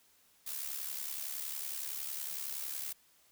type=noise with amplitude modulation; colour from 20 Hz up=blue; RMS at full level=-37 dBFS; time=0.46-2.93 s; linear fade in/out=10 ms; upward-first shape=sine; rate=70.8 Hz; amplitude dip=65%; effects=white hiss -67 dBFS RMS until 3.31 s